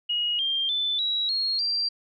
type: tone with pitch steps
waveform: sine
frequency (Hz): 2889 / 3187 / 3516 / 3879 / 4279 / 4720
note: F#7 / G7 / A7 / B7 / C8 / D8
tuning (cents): -42 / +28 / -2 / -32 / +38 / +8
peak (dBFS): -23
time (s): 0.09-1.89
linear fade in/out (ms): 10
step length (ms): 300
effects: none